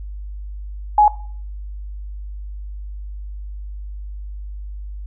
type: tone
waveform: sine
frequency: 839 Hz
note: G#5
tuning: 17 cents sharp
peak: -8 dBFS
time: 0.98-1.08 s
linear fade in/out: 2 ms
effects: noise-tail reverb RT60 0.5 s tail -17 dB re dry + added 50 Hz sine -28 dBFS peak until 5.06 s